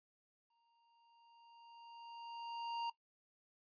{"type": "tone with exponential growth", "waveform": "square", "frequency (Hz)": 932.3, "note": "A#5", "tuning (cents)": 0, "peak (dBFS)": -38, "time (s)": [0.5, 2.9], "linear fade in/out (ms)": 5, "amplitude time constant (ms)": 520, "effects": ["noise-tail reverb RT60 0.1 s tail -18 dB re dry", "resampled to 11025 Hz"]}